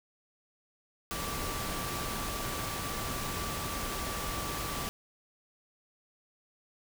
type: tone in noise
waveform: sine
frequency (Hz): 1162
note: D6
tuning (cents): -19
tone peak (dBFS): -41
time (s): 1.11-4.89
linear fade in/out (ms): 0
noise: pink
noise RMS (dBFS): -36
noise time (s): 1.11-4.89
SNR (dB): -8
effects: none